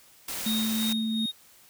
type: noise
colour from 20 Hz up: white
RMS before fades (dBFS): -34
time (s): 0.28-0.93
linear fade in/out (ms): 5
type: tone with tremolo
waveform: triangle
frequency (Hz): 3722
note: A#7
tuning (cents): -3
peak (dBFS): -27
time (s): 0.45-1.32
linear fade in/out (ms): 20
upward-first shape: sine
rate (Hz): 2.8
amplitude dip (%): 60
type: tone with pitch glide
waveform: sine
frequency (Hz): 220.3 to 221.6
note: A3 to A3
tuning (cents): +2 to +13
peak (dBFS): -26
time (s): 0.46-1.26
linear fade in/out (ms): 5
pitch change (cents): +11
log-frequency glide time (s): 0.57-1.06
effects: white hiss -56 dBFS RMS until 1.69 s